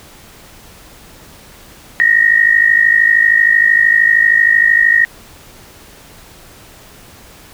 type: tone pair together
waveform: sine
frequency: 1847 / 1900 Hz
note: A#6 / A#6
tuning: -16 / +33 cents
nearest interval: unison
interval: 49 cents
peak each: -10 dBFS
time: 2-5.05 s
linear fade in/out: 0 ms
effects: pink hiss -40 dBFS RMS until 7.53 s